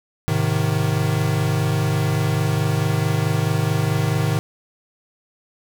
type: chord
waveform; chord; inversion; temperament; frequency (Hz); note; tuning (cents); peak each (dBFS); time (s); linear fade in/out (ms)
square; Ab major; none; equal with one note detuned; 106.38 / 130.81 / 155.56; Ab2 / C3 / Eb3; +42 / 0 / 0; -23 / -24 / -22; 0.28-4.39; 0
effects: none